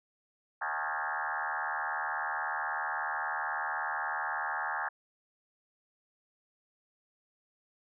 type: tone with frequency modulation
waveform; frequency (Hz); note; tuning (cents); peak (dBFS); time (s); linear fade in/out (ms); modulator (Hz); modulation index
sine; 1244.5; D#6; 0; -31; 0.61-4.89; 10; 76.3; 6.6
effects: none